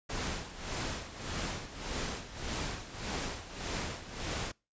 pink noise with tremolo, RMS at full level -35 dBFS, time 0.09-4.52 s, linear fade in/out 10 ms, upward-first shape sine, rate 1.7 Hz, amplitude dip 75%, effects noise-tail reverb RT60 0.3 s tail -26 dB re dry + resampled to 16000 Hz

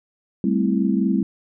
sine chord, A minor seventh, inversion third, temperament equal, 196 / 220 / 261.6 / 329.6 Hz, G3 / A3 / C4 / E4, 0 / 0 / 0 / 0 cents, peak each -20 / -23 / -23 / -25 dBFS, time 0.44-1.23 s, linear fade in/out 2 ms, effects none

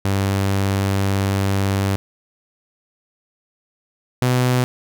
sawtooth tone pair in turn, 98 / 125.6 Hz, G2 / B2, 0 / +30 cents, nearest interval major third, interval 430 cents, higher second, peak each -13 / -11 dBFS, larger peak second, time 0.05-1.96 / 4.22-4.64 s, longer first, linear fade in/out 0 ms, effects none

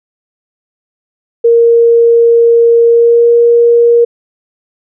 sine tone with pitch glide, 466.2 to 471.1 Hz, A#4 to A#4, 0 to +18 cents, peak -3 dBFS, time 1.44-4.05 s, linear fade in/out 10 ms, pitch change +18 cents, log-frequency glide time 2.87-3.3 s, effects none

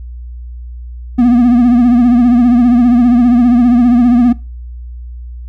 triangle tone with vibrato, 241.9 Hz, B3, 36 cents flat, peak -3 dBFS, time 1.18-4.33 s, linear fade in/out 10 ms, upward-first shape triangle, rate 15 Hz, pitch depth 85 cents each way, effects noise-tail reverb RT60 0.3 s tail -21 dB re dry + added 60 Hz sine -24 dBFS peak until 5.48 s

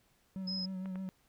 triangle tone with vibrato, 187.9 Hz, F#3, 27 cents sharp, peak -35 dBFS, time 0.36-1.09 s, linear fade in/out 0 ms, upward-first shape sine, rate 6.5 Hz, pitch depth 31 cents each way
sine tone, 5110 Hz, D#8, 45 cents sharp, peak -36 dBFS, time 0.47-0.66 s, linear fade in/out 10 ms
clicks, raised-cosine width 0.5 ms, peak -35 / -34 dBFS, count 2, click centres 0.858 / 0.957 s
effects pink hiss -71 dBFS RMS until 1.28 s

